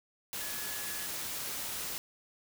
sine tone in noise, 1697 Hz, G#6, 37 cents sharp, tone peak -46 dBFS, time 0.41-1.06 s, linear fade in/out 0 ms, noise white, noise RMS -38 dBFS, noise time 0.33-1.98 s, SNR -11 dB, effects none

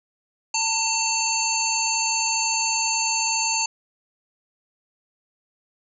harmonic tone with a mistuned harmonic, 897 Hz, A5, 33 cents sharp, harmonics 1 / 3 / 5 / 7 / 8, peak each -27 / -27 / -27 / -27 / -27 dBFS, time 0.54-3.66 s, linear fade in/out 5 ms, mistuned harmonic 7, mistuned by +22 cents, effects none

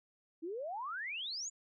sine exponential sweep, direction up, 309.3 to 7210 Hz, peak -38 dBFS, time 0.42-1.5 s, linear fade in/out 20 ms, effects none

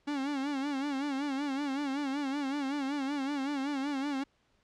45% pulse tone with vibrato, 279.1 Hz, C#4, 12 cents sharp, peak -31 dBFS, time 0.07-4.24 s, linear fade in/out 10 ms, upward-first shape sine, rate 5.3 Hz, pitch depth 95 cents each way, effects pink hiss -71 dBFS RMS until 4.63 s + low-pass 5000 Hz 12 dB/octave

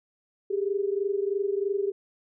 sine tone pair together, 392.6 / 415.7 Hz, G4 / G#4, +3 / +2 cents, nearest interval minor second, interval 99 cents, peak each -26 / -29 dBFS, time 0.5-1.92 s, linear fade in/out 10 ms, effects none

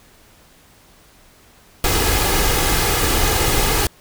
pink noise with comb filter, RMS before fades -17 dBFS, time 1.84-3.87 s, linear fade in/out 2 ms, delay 2.4 ms, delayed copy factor +0.5, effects pink hiss -50 dBFS RMS until 4 s

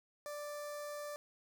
sawtooth tone with notch filter, 588 Hz, D5, 2 cents sharp, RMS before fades -44 dBFS, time 0.26-1.16 s, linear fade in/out 0 ms, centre 2900 Hz, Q 1.2, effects 11-bit

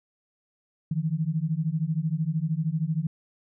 sine beating tone pair, 152.6 / 165.6 Hz, D#3 / E3, -33 / +8 cents, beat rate 13 Hz, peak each -27 / -27 dBFS, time 0.91-3.07 s, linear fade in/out 5 ms, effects none

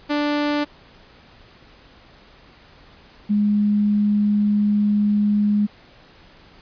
sawtooth / sine tone pair in turn, 293.7 / 207.3 Hz, D4 / G#3, 0 / -3 cents, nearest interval tritone, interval 603 cents, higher first, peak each -15 dBFS, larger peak neither, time 0.09-0.65 / 3.29-5.67 s, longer second, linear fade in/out 20 ms, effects pink hiss -49 dBFS RMS until 6.61 s + resampled to 11025 Hz

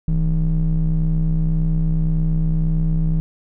triangle ring-modulated tone, 65.2 Hz, C2, 5 cents flat, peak -10 dBFS, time 0.08-3.2 s, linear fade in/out 0 ms, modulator 96.1 Hz, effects none

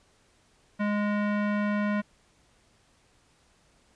square tone with low-pass filter, 207 Hz, G#3, 5 cents flat, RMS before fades -27 dBFS, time 0.79-2.02 s, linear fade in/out 20 ms, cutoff 1900 Hz, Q 1.8, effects pink hiss -64 dBFS RMS until 3.95 s + resampled to 22050 Hz

